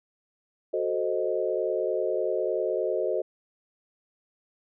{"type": "chord", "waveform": "sine", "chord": "F# diminished seventh", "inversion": "none", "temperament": "equal", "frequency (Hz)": [370, 440, 523.3, 622.3], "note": ["F#4", "A4", "C5", "Eb5"], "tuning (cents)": [0, 0, 0, 0], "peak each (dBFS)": -30, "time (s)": [0.73, 3.22], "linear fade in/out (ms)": 10, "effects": []}